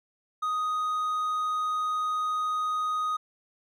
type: tone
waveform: triangle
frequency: 1247 Hz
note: D#6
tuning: 3 cents sharp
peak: -24 dBFS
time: 0.42-3.17 s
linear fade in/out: 10 ms
effects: none